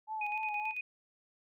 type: tone with vibrato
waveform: sine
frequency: 853 Hz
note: G#5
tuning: 46 cents sharp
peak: -35 dBFS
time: 0.07-0.74 s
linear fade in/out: 50 ms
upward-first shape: sine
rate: 3.6 Hz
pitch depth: 45 cents each way
type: tone with tremolo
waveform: sine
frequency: 2489 Hz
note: D#7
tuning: in tune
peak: -34 dBFS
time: 0.21-0.81 s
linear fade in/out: 5 ms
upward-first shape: square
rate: 9 Hz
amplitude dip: 55%
effects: none